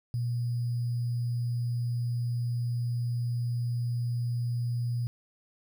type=tone with sample-and-hold; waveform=sine; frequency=120 Hz; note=B2; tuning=49 cents flat; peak=-27 dBFS; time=0.14-5.07 s; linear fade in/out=0 ms; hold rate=4900 Hz; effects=none